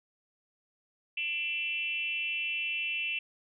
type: tone with frequency modulation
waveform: sine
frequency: 2676 Hz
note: E7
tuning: 25 cents sharp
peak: -30 dBFS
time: 1.17-3.19 s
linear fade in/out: 5 ms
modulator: 306 Hz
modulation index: 0.85
effects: none

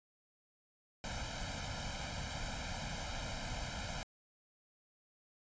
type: noise with comb filter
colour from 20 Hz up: pink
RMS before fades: -41 dBFS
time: 1.04-4.03 s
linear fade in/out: 0 ms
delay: 1.3 ms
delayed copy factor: +0.95
effects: resampled to 16000 Hz

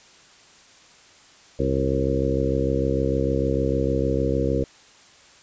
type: harmonic tone with a mistuned harmonic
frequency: 66.6 Hz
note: C2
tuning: 31 cents sharp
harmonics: 1 / 2 / 3 / 4 / 5 / 6 / 7 / 8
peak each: -27 / -27 / -32 / -28 / -28 / -30 / -26 / -29 dBFS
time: 1.59-4.64 s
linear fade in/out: 5 ms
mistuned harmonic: 8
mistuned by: +20 cents
effects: white hiss -51 dBFS RMS until 5.42 s + resampled to 16000 Hz

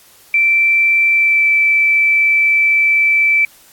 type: tone with pitch glide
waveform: sine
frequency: 2339 to 2322 Hz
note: D7 to D7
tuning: -8 to -20 cents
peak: -9 dBFS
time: 0.34-3.45 s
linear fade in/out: 2 ms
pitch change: -12 cents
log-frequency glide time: 1.1-1.48 s
effects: white hiss -46 dBFS RMS until 3.72 s + AAC 64 kbps

